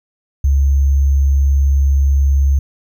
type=tone with sample-and-hold; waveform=sine; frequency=69.3 Hz; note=C#2; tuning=in tune; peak=-9 dBFS; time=0.44-2.59 s; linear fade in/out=5 ms; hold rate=6300 Hz; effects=none